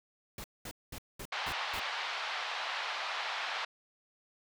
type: noise bursts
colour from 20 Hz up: pink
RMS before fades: -43 dBFS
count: 6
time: 0.38-1.796 s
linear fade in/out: 2 ms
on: 61 ms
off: 210 ms
type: band-pass noise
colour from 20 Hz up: pink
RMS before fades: -37 dBFS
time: 1.32-3.65 s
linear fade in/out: 5 ms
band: 750 to 4200 Hz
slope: 24 dB/octave
effects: none